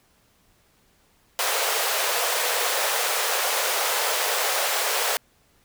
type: high-pass noise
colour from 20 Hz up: pink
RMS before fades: -24 dBFS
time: 1.39-5.17 s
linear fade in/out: 0 ms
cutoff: 450 Hz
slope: 48 dB/octave
effects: pink hiss -62 dBFS RMS until 5.64 s